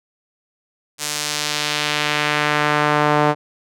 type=tone with band-pass filter sweep; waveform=sawtooth; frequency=149.1 Hz; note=D3; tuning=27 cents sharp; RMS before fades=-19 dBFS; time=0.98-3.35 s; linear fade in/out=50 ms; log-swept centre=7600 to 810 Hz; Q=1; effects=none